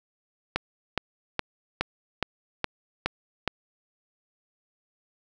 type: click train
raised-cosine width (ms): 0.3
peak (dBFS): -8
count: 8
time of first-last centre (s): 0.56-3.477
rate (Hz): 2.4
effects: none